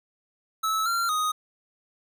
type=tone with pitch steps; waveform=square; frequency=1304 / 1375 / 1247 Hz; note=E6 / F6 / D#6; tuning=-19 / -27 / +3 cents; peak=-24 dBFS; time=0.63-1.32 s; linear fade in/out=10 ms; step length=230 ms; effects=none